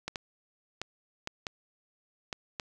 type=clicks; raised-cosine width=0.2 ms; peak=-17 dBFS; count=7; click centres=0.08 / 0.158 / 0.816 / 1.274 / 1.468 / 2.328 / 2.598 s; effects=none